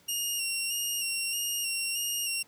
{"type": "tone with vibrato", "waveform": "15% pulse", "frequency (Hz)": 2794, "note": "F7", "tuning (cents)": 0, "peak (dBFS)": -22, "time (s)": [0.08, 2.43], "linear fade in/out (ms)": 10, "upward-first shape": "square", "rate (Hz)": 1.6, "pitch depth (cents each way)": 29, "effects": ["pink hiss -61 dBFS RMS until 2.47 s", "high-pass 100 Hz 12 dB/octave"]}